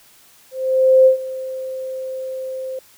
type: tone with ADSR envelope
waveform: sine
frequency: 522 Hz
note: C5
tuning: 4 cents flat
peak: -6 dBFS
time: 0.51-2.79 s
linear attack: 550 ms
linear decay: 110 ms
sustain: -18 dB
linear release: 3 ms
effects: white hiss -50 dBFS RMS until 2.97 s